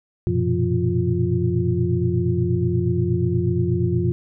sine tone cluster, 91.8 / 116.4 / 124.8 / 173.5 / 351.6 Hz, F#2 / A#2 / B2 / F3 / F4, -13 / -2 / +19 / -11 / +12 cents, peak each -24 dBFS, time 0.27-4.12 s, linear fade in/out 0 ms, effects none

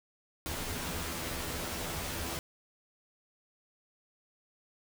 pink noise with comb filter, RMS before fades -37 dBFS, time 0.46-2.39 s, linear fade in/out 0 ms, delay 12 ms, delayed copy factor +0.75, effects none

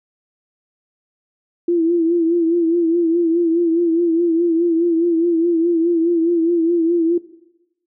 sine tone with vibrato, 336.3 Hz, E4, 35 cents sharp, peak -13 dBFS, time 1.68-7.18 s, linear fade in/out 5 ms, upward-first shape sine, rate 4.8 Hz, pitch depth 64 cents each way, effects noise-tail reverb RT60 0.9 s tail -17 dB re dry

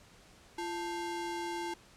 square ring-modulated tone, 612 Hz, D#5, 29 cents flat, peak -33 dBFS, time 0.58-1.74 s, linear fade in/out 5 ms, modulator 269 Hz, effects pink hiss -59 dBFS RMS until 1.96 s + low-pass 9000 Hz 12 dB/octave

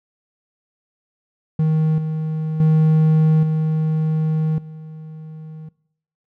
triangle tone with level steps, 157.1 Hz, D#3, 17 cents sharp, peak -12 / -18 / -9 / -14 / -30 dBFS, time 1.59-5.69 s, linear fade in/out 5 ms, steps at 1.98 / 2.6 / 3.43 / 4.58 s, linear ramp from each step 2 ms, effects noise-tail reverb RT60 0.7 s tail -22 dB re dry

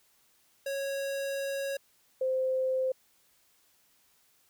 square / sine tone pair in turn, 551 / 520.1 Hz, C#5 / C5, -11 / -10 cents, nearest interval minor second, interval 99 cents, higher first, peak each -32 / -26 dBFS, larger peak second, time 0.66-1.77 / 2.21-2.92 s, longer first, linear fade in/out 5 ms, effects white hiss -67 dBFS RMS until 4.49 s

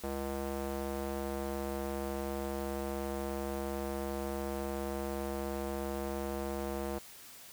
square tone with band-pass filter, 68.6 Hz, C#2, 17 cents flat, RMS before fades -37 dBFS, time 0.03-6.99 s, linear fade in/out 10 ms, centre 540 Hz, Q 1, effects white hiss -52 dBFS RMS until 7.52 s

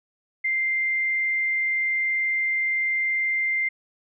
sine tone, 2093 Hz, C7, in tune, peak -21 dBFS, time 0.44-3.69 s, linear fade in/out 10 ms, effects none

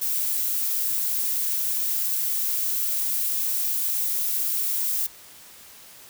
violet noise, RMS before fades -25 dBFS, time 0.01-5.07 s, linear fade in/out 10 ms, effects white hiss -47 dBFS RMS until 6.09 s

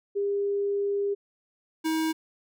sine / square tone pair in turn, 402.5 / 318.9 Hz, G4 / D#4, +46 / +43 cents, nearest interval major third, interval 403 cents, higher first, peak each -24 / -25 dBFS, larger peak first, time 0.15-1.15 / 1.84-2.13 s, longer first, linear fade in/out 20 ms, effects none

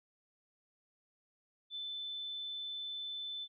sine tone, 3520 Hz, A7, in tune, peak -39 dBFS, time 1.7-3.48 s, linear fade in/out 50 ms, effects none

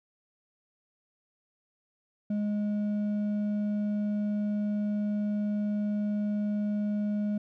sine tone with hard clipping, 207.8 Hz, G#3, 1 cent sharp, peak -28 dBFS, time 2.3-7.38 s, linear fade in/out 5 ms, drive 4 dB, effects none

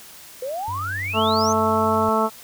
sine exponential sweep, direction up, 490.4 to 6500 Hz, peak -25 dBFS, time 0.42-1.53 s, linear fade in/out 5 ms
triangle tone, 95.8 Hz, G2, 39 cents flat, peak -28 dBFS, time 0.68-2.09 s, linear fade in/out 0 ms
harmonic tone, 220 Hz, A3, in tune, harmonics 1 / 2 / 3 / 4 / 5 / 6, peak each -24 / -24 / -24 / -24 / -24 / -24 dBFS, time 1.13-2.3 s, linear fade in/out 50 ms
effects white hiss -43 dBFS RMS until 2.43 s

